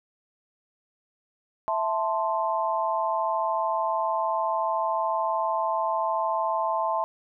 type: chord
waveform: sine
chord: A minor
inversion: second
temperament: equal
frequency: 659.3 / 880 / 1046.5 Hz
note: E5 / A5 / C6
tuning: 0 / 0 / 0 cents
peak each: -28 / -27 / -28 dBFS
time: 1.68-7.04 s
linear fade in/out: 0 ms
effects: none